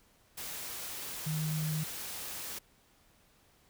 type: tone in noise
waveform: sine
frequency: 155.56 Hz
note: D#3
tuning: in tune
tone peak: -31 dBFS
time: 1.26-1.84 s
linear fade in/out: 10 ms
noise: white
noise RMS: -41 dBFS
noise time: 0.37-2.59 s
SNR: +7 dB
effects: pink hiss -66 dBFS RMS until 3.69 s